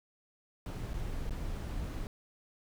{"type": "noise with dropouts", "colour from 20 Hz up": "brown", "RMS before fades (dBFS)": -37, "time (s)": [0.66, 2.07], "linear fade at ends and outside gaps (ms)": 1, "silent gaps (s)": [[0.934, 0.94], [1.295, 1.307]], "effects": []}